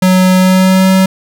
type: tone with pitch glide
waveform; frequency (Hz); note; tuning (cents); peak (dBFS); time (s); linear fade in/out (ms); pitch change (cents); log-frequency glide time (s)
square; 185.2 to 189.2; F#3 to F#3; +2 to +39; -6; 0.02-1.06; 5; +37; 0.38-0.89
effects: none